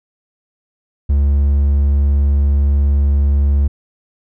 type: tone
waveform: triangle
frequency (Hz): 70.7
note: C#2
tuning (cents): +35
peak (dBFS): -8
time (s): 1.09-3.68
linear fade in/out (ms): 10
effects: none